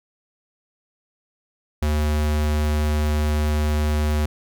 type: tone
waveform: square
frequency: 75.4 Hz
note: D2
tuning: 46 cents sharp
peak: -19 dBFS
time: 1.82-4.26 s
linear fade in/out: 5 ms
effects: none